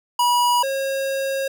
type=tone pair in turn; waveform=square; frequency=970 / 542 Hz; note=B5 / C#5; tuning=-31 / -39 cents; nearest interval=minor seventh; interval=1008 cents; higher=first; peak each=-16 / -22 dBFS; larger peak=first; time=0.19-0.63 / 0.63-1.48 s; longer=second; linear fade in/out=5 ms; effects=none